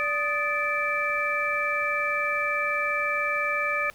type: harmonic tone with a mistuned harmonic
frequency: 583 Hz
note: D5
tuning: 13 cents flat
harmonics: 1 / 2 / 3 / 4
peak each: -32 / -29 / -30 / -27 dBFS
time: 0-3.9 s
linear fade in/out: 0 ms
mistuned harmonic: 2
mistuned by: +110 cents
effects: pink hiss -54 dBFS RMS until 3.94 s